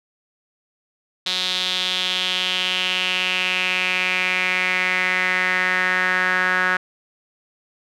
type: tone with band-pass filter sweep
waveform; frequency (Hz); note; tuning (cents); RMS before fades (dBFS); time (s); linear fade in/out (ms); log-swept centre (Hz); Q
sawtooth; 183.7; F#3; -12; -21; 1.26-6.77; 5; 3800 to 1600; 4.5
effects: none